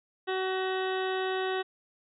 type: harmonic tone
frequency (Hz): 376.5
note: F#4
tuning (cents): +30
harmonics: 1 / 2 / 3 / 4 / 5 / 7 / 8 / 9 / 10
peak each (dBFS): -30 / -35 / -40 / -39 / -39 / -45 / -45 / -45 / -45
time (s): 0.27-1.63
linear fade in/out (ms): 20
effects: none